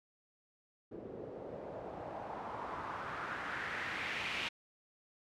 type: noise with low-pass filter sweep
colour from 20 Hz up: white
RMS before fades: -42 dBFS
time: 0.91-4.49 s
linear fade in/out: 10 ms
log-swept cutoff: 380 to 2800 Hz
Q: 2.5
effects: high-pass 60 Hz 12 dB/octave